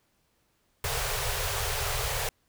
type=band-stop noise; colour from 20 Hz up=pink; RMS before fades=-30 dBFS; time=0.84-2.29 s; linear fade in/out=2 ms; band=140 to 400 Hz; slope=96 dB/octave; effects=pink hiss -71 dBFS RMS until 2.48 s